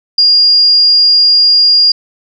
sine tone, 4829 Hz, D8, 47 cents sharp, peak -4 dBFS, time 0.18-1.92 s, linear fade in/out 5 ms, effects none

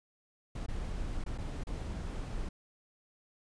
brown noise with dropouts, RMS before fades -37 dBFS, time 0.55-2.49 s, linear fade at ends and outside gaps 5 ms, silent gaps 0.663-0.683 / 1.24-1.262 / 1.378-1.383 / 1.637-1.669 s, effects resampled to 22050 Hz

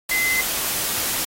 sine tone in noise, 2050 Hz, C7, 36 cents flat, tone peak -19 dBFS, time 0.11-0.41 s, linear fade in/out 5 ms, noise white, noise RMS -24 dBFS, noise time 0.09-1.25 s, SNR +2 dB, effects AAC 48 kbps

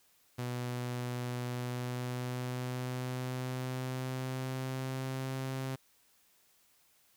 sawtooth tone with pitch glide, 123.3 to 132.15 Hz, B2 to C3, -2 to +18 cents, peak -31 dBFS, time 0.38-5.76 s, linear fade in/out 10 ms, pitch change +120 cents, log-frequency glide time 1.48-5.33 s, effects white hiss -68 dBFS RMS until 7.16 s

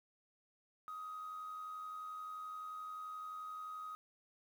triangle tone with amplitude modulation, 1255 Hz, D#6, 15 cents sharp, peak -38 dBFS, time 0.88-3.95 s, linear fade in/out 0 ms, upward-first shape sine, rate 91.5 Hz, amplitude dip 50%, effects tanh soft clip ceiling -40 dBFS + 11-bit

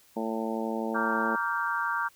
harmonic tone, 112 Hz, A2, 31 cents sharp, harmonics 2 / 3 / 4 / 5 / 6 / 7 / 8, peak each -32 / -36 / -36 / -37 / -40 / -40 / -38 dBFS, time 0.16-1.36 s, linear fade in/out 10 ms
sine chord, G minor seventh, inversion first, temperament equal with one note detuned, 932.3 / 1158.5 / 1396.9 / 1568 Hz, Bb5 / D6 / F6 / G6, 0 / -24 / 0 / 0 cents, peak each -32 dBFS, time 0.94-2.09 s, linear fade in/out 20 ms
effects white hiss -60 dBFS RMS until 2.15 s

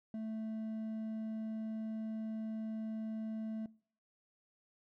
sine tone with hard clipping, 219.9 Hz, A3, 1 cent flat, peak -40 dBFS, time 0.14-3.66 s, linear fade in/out 2 ms, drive 5 dB, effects noise-tail reverb RT60 0.5 s tail -22 dB re dry

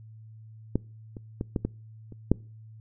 clicks, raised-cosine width 3 ms, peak -11 / -26 / -17 / -13 / -14 / -30 / -6 dBFS, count 7, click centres 0.756 / 1.168 / 1.411 / 1.562 / 1.65 / 2.123 / 2.316 s, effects noise-tail reverb RT60 0.4 s tail -25 dB re dry + added 110 Hz sine -45 dBFS peak until 2.8 s

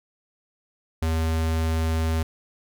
square tone, 80.7 Hz, E2, 36 cents flat, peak -22 dBFS, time 1.02-2.23 s, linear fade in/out 5 ms, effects none

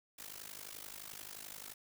white noise with amplitude modulation, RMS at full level -45 dBFS, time 0.18-1.74 s, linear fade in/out 10 ms, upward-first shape sine, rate 51.5 Hz, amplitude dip 90%, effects none

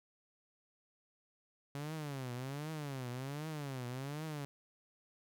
sawtooth tone with vibrato, 138.9 Hz, C#3, 4 cents sharp, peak -36 dBFS, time 1.75-4.45 s, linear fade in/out 0 ms, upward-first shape triangle, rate 1.3 Hz, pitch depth 250 cents each way, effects none

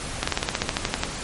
slowing click train, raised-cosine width 0.2 ms, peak -4 dBFS, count 13, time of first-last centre 0.23-1.035 s, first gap 45 ms, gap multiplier 1.07, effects pink hiss -32 dBFS RMS until 1.23 s + MP3 48 kbps

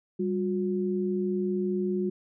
sine tone pair together, 196.26 / 361.2 Hz, G3 / F#4, +2 / -42 cents, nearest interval major seventh, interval 1056 cents, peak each -28 dBFS, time 0.19-2.1 s, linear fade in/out 10 ms, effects none

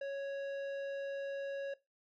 sine tone with tanh clipping, 554 Hz, C#5, 1 cent flat, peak -39 dBFS, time 0.01-1.74 s, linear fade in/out 5 ms, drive 12 dB, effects noise-tail reverb RT60 0.2 s tail -18 dB re dry

